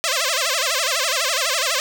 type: tone with vibrato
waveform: 5% pulse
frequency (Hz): 587.3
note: D5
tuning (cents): 0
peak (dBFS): -7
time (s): 0.04-1.8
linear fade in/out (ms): 0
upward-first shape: sine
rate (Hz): 12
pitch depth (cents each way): 250
effects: none